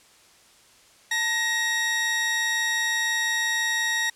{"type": "tone pair together", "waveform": "sawtooth", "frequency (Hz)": [889.1, 1884], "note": ["A5", "A#6"], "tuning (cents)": [18, 18], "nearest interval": "octave + minor second", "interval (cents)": 1300, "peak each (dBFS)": [-30, -19], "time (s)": [1.11, 4.1], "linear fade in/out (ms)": 5, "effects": ["white hiss -55 dBFS RMS until 4.15 s", "low-pass 9000 Hz 12 dB/octave"]}